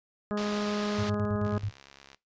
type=harmonic tone; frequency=207.7 Hz; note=G#3; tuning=in tune; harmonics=1 / 2 / 3 / 4 / 5 / 6 / 7 / 8; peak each=-30 / -34 / -37 / -45 / -45 / -40 / -51 / -47 dBFS; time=0.31-1.58 s; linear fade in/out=0 ms
type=low-pass noise; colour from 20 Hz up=white; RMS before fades=-40 dBFS; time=0.37-1.1 s; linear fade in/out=5 ms; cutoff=5100 Hz; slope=24 dB/octave
type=tone with tremolo; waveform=sine; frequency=102.6 Hz; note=G#2; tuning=21 cents flat; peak=-28 dBFS; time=0.98-1.71 s; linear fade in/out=10 ms; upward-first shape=square; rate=9.2 Hz; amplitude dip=75%
type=click train; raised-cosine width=0.2 ms; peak=-32 dBFS; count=49; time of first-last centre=1.45-2.146 s; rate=69 Hz
effects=noise-tail reverb RT60 0.2 s tail -20 dB re dry + resampled to 16000 Hz